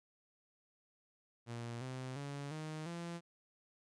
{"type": "tone with pitch steps", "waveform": "sawtooth", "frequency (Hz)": [117.9, 129.32, 141.84, 155.57, 170.63], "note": ["A#2", "C3", "C#3", "D#3", "F3"], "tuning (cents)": [20, -20, 40, 0, -40], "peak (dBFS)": -38, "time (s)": [1.46, 3.21], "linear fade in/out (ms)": 50, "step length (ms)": 350, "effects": ["resampled to 22050 Hz"]}